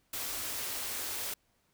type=band-stop noise; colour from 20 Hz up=white; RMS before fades=-37 dBFS; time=0.13-1.34 s; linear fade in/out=5 ms; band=130 to 210 Hz; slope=96 dB/octave; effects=pink hiss -73 dBFS RMS until 1.73 s